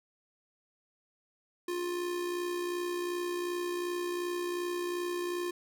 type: tone with amplitude modulation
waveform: square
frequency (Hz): 352.4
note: F4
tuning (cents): +16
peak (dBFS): -31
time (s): 1.68-5.51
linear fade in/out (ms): 5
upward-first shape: sine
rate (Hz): 62.7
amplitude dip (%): 40
effects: none